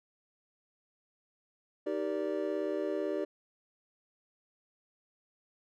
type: chord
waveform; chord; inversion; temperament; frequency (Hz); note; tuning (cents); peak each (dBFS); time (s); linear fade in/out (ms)
triangle; Eb major seventh; none; just; 311.1 / 388.9 / 466.7 / 583.4; Eb4 / G4 / Bb4 / D5; 0 / -14 / +2 / -12; -35 / -33 / -38 / -34; 1.86-3.25; 10
effects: none